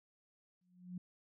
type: tone with exponential growth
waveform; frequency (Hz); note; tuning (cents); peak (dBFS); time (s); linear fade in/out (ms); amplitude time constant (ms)
sine; 180; F#3; -47; -39; 0.61-0.98; 5; 80
effects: none